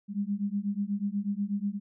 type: beating tone pair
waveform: sine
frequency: 198.3 / 206.5 Hz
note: G3 / G#3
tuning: +20 / -10 cents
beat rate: 8.2 Hz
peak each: -31 dBFS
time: 0.08-1.8 s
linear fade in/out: 50 ms
effects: none